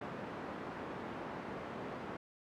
pink band-pass noise, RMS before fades -44 dBFS, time 0.01-2.17 s, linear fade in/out 5 ms, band 180 to 1400 Hz, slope 12 dB/octave, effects none

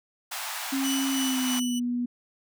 pink high-pass noise, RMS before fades -34 dBFS, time 0.31-1.6 s, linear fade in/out 10 ms, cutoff 710 Hz, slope 48 dB/octave
sine tone with pitch glide, 270 to 243.3 Hz, C#4 to B3, -45 to -26 cents, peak -25 dBFS, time 0.72-2.06 s, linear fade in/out 10 ms, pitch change -181 cents, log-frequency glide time 1.12-1.73 s
20% pulse tone with tremolo, 2967 Hz, F#7, 4 cents sharp, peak -24 dBFS, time 0.83-1.8 s, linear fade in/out 20 ms, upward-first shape sine, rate 3.1 Hz, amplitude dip 45%
effects none

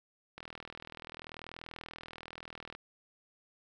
click train, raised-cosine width 0.3 ms, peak -28 dBFS, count 97, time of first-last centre 0.38-2.75 s, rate 40.5 Hz, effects none

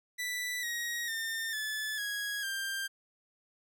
sawtooth tone with pitch steps, 1975.5 / 1890.7 / 1809.4 / 1731.7 / 1657.4 / 1586.2 Hz, B6 / A#6 / A6 / A6 / G#6 / G6, 0 / +24 / +48 / -28 / -4 / +20 cents, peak -30 dBFS, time 0.18-2.88 s, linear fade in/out 20 ms, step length 450 ms, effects none

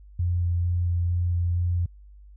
sine tone with vibrato, 87.31 Hz, F2, in tune, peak -21 dBFS, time 0.19-1.86 s, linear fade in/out 5 ms, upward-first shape square, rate 2.2 Hz, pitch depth 9 cents each way, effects added 50 Hz sine -45 dBFS peak until 2.36 s

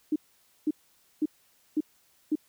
sine tone bursts, 305.2 Hz, D#4, 33 cents flat, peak -22 dBFS, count 5, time 0.12-2.355 s, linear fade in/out 5 ms, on 39 ms, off 510 ms, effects white hiss -65 dBFS RMS until 2.48 s

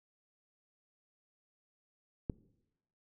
click, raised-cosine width 3 ms, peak -21 dBFS, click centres 2.298 s, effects noise-tail reverb RT60 0.9 s tail -21 dB re dry

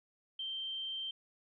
sine tone, 3136 Hz, G7, in tune, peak -37 dBFS, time 0.39-1.11 s, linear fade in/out 5 ms, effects none

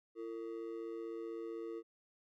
triangle ring-modulated tone, 396.4 Hz, G4, 19 cents sharp, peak -36 dBFS, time 0.15-1.83 s, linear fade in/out 50 ms, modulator 57.9 Hz, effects none

